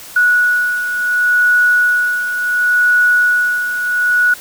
sine beating tone pair, 1466 / 1466.7 Hz, F#6 / F#6, -16 / -16 cents, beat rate 0.7 Hz, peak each -11 / -18 dBFS, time 0.16-4.34 s, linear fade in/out 5 ms, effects white hiss -34 dBFS RMS until 4.4 s

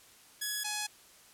5% pulse tone pair in turn, 1683 / 841.5 Hz, G#6 / G#5, +23 / +23 cents, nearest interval octave, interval 1200 cents, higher first, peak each -21 dBFS, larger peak neither, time 0.41-0.64 / 0.64-0.87 s, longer neither, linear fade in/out 10 ms, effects white hiss -58 dBFS RMS until 1.33 s + low-pass 12000 Hz 12 dB/octave

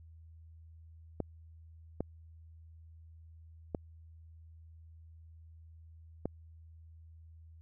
clicks, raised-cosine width 2 ms, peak -20 dBFS, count 4, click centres 1.203 / 2.006 / 3.748 / 6.256 s, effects added 81 Hz sine -52 dBFS peak until 7.61 s

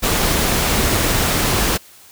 pink noise, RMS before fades -17 dBFS, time 0.02-1.78 s, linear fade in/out 20 ms, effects white hiss -45 dBFS RMS until 2.11 s

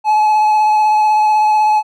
triangle tone with vibrato, 854 Hz, G#5, 48 cents sharp, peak -7 dBFS, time 0.04-1.83 s, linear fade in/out 50 ms, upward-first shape sine, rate 16 Hz, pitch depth 16 cents each way, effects none

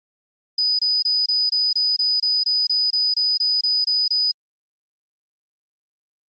sine tone bursts, 4978 Hz, D#8, in tune, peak -16 dBFS, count 16, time 0.58-4.315 s, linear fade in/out 5 ms, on 210 ms, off 25 ms, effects Opus 24 kbps

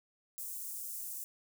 white high-pass noise, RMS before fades -42 dBFS, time 0.38-1.24 s, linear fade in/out 0 ms, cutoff 7300 Hz, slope 24 dB/octave, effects none

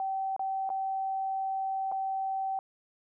sine tone with dropouts, 771 Hz, G5, 29 cents flat, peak -29 dBFS, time 0-2.59 s, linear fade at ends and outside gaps 1 ms, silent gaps 0.364-0.394 / 0.692-0.701 / 1.916-1.921 s, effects none

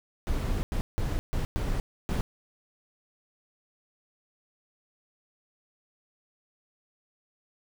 brown noise bursts at uneven times, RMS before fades -28 dBFS, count 6, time 0.27-0.63 / 0.72-0.81 / 0.98-1.19 / 1.33-1.45 / 1.56-1.8 / 2.09-2.21 s, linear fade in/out 0 ms, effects none

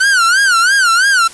45% pulse tone with vibrato, 1480 Hz, F#6, in tune, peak -8 dBFS, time 0-1.28 s, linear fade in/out 10 ms, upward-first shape sine, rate 3 Hz, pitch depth 170 cents each way, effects white hiss -34 dBFS RMS until 1.33 s + resampled to 24000 Hz

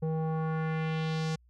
square tone with low-pass filter sweep, 159 Hz, D#3, 38 cents sharp, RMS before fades -31 dBFS, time 0.02-1.36 s, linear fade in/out 10 ms, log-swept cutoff 540 to 6400 Hz, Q 1.6, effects added 60 Hz sine -59 dBFS peak until 1.49 s

